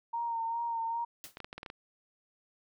sine tone with vibrato, 924 Hz, A#5, 16 cents flat, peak -31 dBFS, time 0.13-1.05 s, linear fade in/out 10 ms, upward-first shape sine, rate 2.5 Hz, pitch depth 29 cents each way
white noise with exponential decay, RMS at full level -42 dBFS, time 1.24-1.38 s, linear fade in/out 0 ms, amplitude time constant 29 ms
clicks, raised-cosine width 0.3 ms, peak -26 dBFS, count 8, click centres 1.371 / 1.403 / 1.445 / 1.529 / 1.58 / 1.631 / 1.662 / 1.701 s
effects none

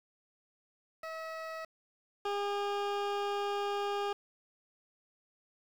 20% pulse tone pair in turn, 644 / 405.7 Hz, E5 / G#4, -41 / -41 cents, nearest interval minor sixth, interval 800 cents, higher first, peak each -34 / -27 dBFS, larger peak second, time 1.03-1.65 / 2.25-4.13 s, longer second, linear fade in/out 5 ms, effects low-pass 4000 Hz 12 dB/octave + 9-bit

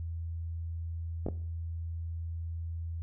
clicks, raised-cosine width 2 ms, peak -19 dBFS, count 2, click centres 1.264 / 1.286 s, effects noise-tail reverb RT60 0.5 s tail -17 dB re dry + added 83 Hz sine -34 dBFS peak until 3.02 s

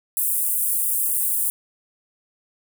pink high-pass noise, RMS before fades -22 dBFS, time 0.17-1.5 s, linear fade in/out 0 ms, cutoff 8900 Hz, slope 48 dB/octave, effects none

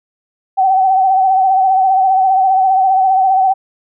sine tone with vibrato, 762 Hz, G5, 49 cents flat, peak -8 dBFS, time 0.57-3.54 s, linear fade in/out 20 ms, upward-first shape sine, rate 15 Hz, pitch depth 44 cents each way, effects none

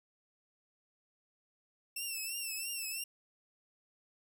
10% pulse tone with vibrato, 2684 Hz, E7, 31 cents sharp, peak -29 dBFS, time 1.96-3.04 s, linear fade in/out 5 ms, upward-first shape triangle, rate 3 Hz, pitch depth 88 cents each way, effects none

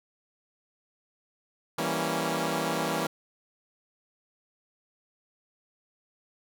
10% pulse chord, E diminished seventh, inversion none, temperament equal, 164.81 / 196 / 233.1 / 277.2 Hz, E3 / G3 / Bb3 / Db4, 0 / 0 / 0 / 0 cents, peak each -23 / -26 / -25 / -25 dBFS, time 1.78-3.07 s, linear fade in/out 5 ms, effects none

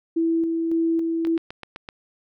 sine tone with tremolo, 329.6 Hz, E4, in tune, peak -18 dBFS, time 0.16-1.38 s, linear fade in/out 10 ms, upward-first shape square, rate 1.8 Hz, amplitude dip 30%
click train, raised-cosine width 0.3 ms, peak -19 dBFS, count 6, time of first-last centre 1.25-1.889 s, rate 7.83 Hz
effects none

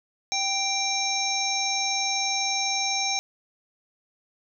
harmonic tone with a mistuned harmonic, 784 Hz, G5, in tune, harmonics 1 / 3 / 5 / 7 / 8, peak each -30 / -30 / -30 / -30 / -30 dBFS, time 0.32-3.19 s, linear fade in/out 0 ms, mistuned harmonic 8, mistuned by +23 cents, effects none

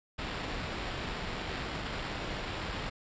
pink noise with sample-and-hold, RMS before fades -37 dBFS, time 0.18-2.9 s, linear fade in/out 10 ms, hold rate 6300 Hz, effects resampled to 16000 Hz

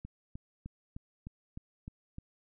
click train, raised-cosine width 5 ms, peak -30 dBFS, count 8, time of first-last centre 0.05-2.184 s, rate 3.28 Hz, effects none

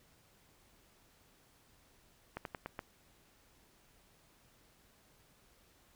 slowing click train, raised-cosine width 0.5 ms, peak -25 dBFS, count 5, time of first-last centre 2.37-2.792 s, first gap 82 ms, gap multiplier 1.17, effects pink hiss -67 dBFS RMS until 5.95 s

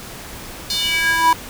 square tone with high-pass filter sweep, 328.2 Hz, E4, 8 cents flat, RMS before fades -17 dBFS, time 0.7-1.33 s, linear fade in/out 2 ms, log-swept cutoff 4400 to 870 Hz, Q 4.4, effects pink hiss -34 dBFS RMS until 1.49 s

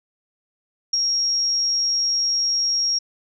sine tone with ADSR envelope, 5590 Hz, F8, 1 cent sharp, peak -15 dBFS, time 0.93-2.99 s, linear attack 7 ms, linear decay 16 ms, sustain -3 dB, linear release 10 ms, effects none

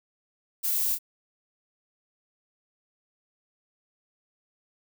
violet noise with echo, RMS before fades -27 dBFS, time 0.63-0.96 s, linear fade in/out 20 ms, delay 29 ms, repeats 1, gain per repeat -7 dB, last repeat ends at 0.989 s, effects none

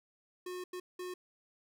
square tone bursts at uneven times, 362.5 Hz, F#4, 35 cents flat, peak -40 dBFS, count 3, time 0.46-0.64 / 0.73-0.8 / 0.99-1.14 s, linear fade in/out 5 ms, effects none

